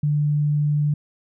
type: tone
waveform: sine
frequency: 147.9 Hz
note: D3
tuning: 13 cents sharp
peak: -17 dBFS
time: 0.03-0.94 s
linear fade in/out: 5 ms
effects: none